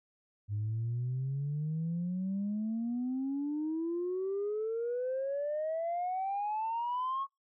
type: exponential sweep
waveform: sine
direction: up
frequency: 101.5 to 1106 Hz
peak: -30 dBFS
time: 0.48-7.27 s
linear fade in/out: 50 ms
effects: noise-tail reverb RT60 0.2 s tail -26 dB re dry + tanh soft clip ceiling -28 dBFS